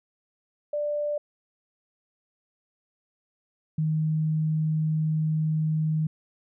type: tone pair in turn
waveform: sine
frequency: 590 / 156.27 Hz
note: D5 / D#3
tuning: +8 / +8 cents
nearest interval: octave + major seventh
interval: 2300 cents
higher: first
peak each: -25 / -22 dBFS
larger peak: second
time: 0.73-1.18 / 3.78-6.07 s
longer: second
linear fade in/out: 5 ms
effects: none